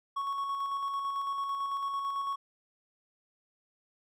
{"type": "tone with tremolo", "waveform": "triangle", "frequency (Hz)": 1108.7, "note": "C#6", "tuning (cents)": 0, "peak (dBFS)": -28, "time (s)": [0.16, 2.36], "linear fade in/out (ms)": 10, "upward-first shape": "square", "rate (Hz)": 9, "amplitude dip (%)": 30, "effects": []}